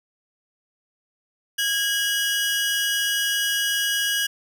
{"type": "tone pair together", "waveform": "sawtooth", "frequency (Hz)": [1641, 2924], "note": ["G#6", "F#7"], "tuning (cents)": [-21, -21], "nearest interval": "minor seventh", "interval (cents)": 1000, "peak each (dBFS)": [-20, -21], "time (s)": [1.58, 4.27], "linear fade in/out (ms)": 10, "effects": []}